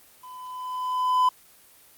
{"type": "tone with level ramp", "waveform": "triangle", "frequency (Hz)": 1008, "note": "B5", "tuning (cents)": 35, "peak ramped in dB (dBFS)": [-39, -14], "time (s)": [0.23, 1.29], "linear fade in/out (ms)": 5, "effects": ["white hiss -54 dBFS RMS until 1.97 s", "Opus 24 kbps"]}